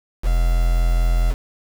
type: tone with quantisation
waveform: triangle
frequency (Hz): 42.3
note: E1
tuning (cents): +45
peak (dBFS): -12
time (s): 0.22-1.35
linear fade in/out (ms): 50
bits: 5
effects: none